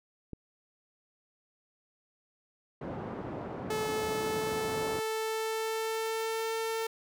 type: click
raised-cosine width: 3 ms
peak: -27 dBFS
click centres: 0.333 s
type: band-pass noise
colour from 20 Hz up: pink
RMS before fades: -39 dBFS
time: 2.81-5 s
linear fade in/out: 5 ms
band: 140 to 850 Hz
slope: 12 dB/octave
type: tone with pitch glide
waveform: sawtooth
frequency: 433 to 449 Hz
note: A4 to A4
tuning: -28 to +35 cents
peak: -27 dBFS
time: 3.7-6.87 s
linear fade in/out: 5 ms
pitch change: +63 cents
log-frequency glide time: 3.87-6.56 s
effects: none